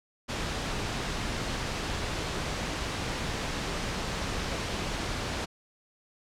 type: noise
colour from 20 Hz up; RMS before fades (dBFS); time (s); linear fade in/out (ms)
pink; -32; 0.28-5.46; 20
effects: low-pass 6000 Hz 12 dB/octave